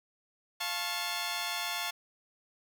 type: chord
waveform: 10% pulse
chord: F augmented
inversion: none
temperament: just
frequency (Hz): 698.5 / 873.1 / 1091.3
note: F5 / A5 / C#6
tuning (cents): 0 / -14 / -27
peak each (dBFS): -29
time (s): 0.6-1.91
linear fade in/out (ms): 10
effects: none